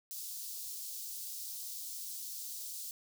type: high-pass noise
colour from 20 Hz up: white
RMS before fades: -43 dBFS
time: 0.11-2.91 s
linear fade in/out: 0 ms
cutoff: 4300 Hz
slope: 24 dB/octave
effects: none